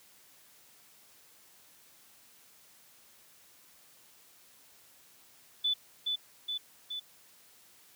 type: tone with echo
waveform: sine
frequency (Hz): 3486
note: A7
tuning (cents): -17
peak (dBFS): -26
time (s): 5.64-5.74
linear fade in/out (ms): 10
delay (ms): 420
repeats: 3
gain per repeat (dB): -3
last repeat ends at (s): 7
effects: white hiss -60 dBFS RMS until 7.95 s + high-pass 80 Hz 12 dB/octave